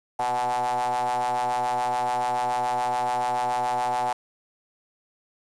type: ring-modulated tone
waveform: square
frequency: 61.5 Hz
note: B1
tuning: 7 cents flat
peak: -21 dBFS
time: 0.19-4.13 s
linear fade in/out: 5 ms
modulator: 803 Hz
effects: resampled to 24000 Hz + 8-bit